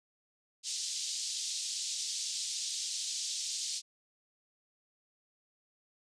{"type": "band-pass noise", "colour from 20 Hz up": "white", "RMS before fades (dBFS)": -37, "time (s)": [0.63, 3.82], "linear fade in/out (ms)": 50, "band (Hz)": [3700, 7300], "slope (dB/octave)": 24, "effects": ["resampled to 22050 Hz"]}